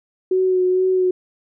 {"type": "tone with vibrato", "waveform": "sine", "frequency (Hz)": 370, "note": "F#4", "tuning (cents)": 0, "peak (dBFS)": -14, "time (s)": [0.31, 1.11], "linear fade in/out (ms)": 5, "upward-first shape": "sine", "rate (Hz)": 2.2, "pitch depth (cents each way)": 20, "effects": []}